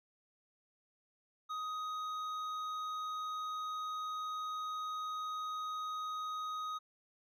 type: tone with hard clipping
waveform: sine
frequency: 1253 Hz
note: D#6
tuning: 12 cents sharp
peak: -39 dBFS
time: 1.49-6.79 s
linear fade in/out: 20 ms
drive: 7 dB
effects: none